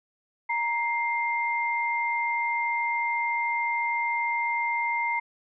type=tone pair together; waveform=sine; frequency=936.8 / 2103 Hz; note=A#5 / C7; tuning=+8 / +8 cents; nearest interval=octave + major second; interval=1400 cents; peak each=-27 dBFS; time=0.49-5.2 s; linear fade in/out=10 ms; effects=none